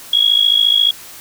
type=tone with amplitude modulation; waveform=sine; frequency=3322 Hz; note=G#7; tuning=in tune; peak=-6 dBFS; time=0.13-0.91 s; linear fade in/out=5 ms; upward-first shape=sine; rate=54.3 Hz; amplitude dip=80%; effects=white hiss -36 dBFS RMS until 1.2 s